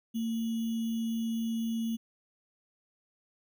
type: tone with sample-and-hold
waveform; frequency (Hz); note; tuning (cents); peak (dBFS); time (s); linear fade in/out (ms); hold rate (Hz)
sine; 227; A#3; -46; -29; 0.14-1.97; 20; 3150
effects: none